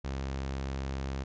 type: tone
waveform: sawtooth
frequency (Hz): 67.3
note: C2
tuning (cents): +49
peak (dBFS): -29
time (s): 0.04-1.24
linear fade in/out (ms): 10
effects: resampled to 16000 Hz